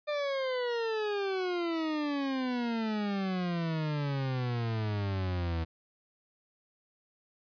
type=exponential sweep; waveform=40% pulse; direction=down; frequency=601 to 80.6 Hz; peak=-29 dBFS; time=0.07-5.65 s; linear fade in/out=20 ms; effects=resampled to 11025 Hz